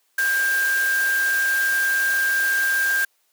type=tone in noise; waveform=sine; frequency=1594 Hz; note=G6; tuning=28 cents sharp; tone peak=-18 dBFS; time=0.18-3.05 s; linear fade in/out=5 ms; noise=white; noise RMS=-30 dBFS; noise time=0.18-3.05 s; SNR=+9 dB; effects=white hiss -66 dBFS RMS until 3.32 s + high-pass 400 Hz 12 dB/octave